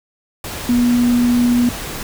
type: tone in noise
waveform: sine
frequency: 242.2 Hz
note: B3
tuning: 34 cents flat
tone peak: -11 dBFS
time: 0.69-1.69 s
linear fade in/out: 2 ms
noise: pink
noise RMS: -27 dBFS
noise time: 0.44-2.03 s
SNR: +13 dB
effects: none